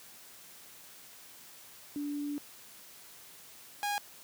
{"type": "tone pair in turn", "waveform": ["sine", "sawtooth"], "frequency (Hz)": [290, 820.2], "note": ["D4", "G#5"], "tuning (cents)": [-22, -22], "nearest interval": "octave + tritone", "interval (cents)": 1800, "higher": "second", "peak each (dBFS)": [-33, -27], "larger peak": "second", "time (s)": [[1.96, 2.38], [3.83, 3.98]], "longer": "first", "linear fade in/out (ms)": 0, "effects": ["white hiss -53 dBFS RMS until 4.23 s", "high-pass 80 Hz 12 dB/octave"]}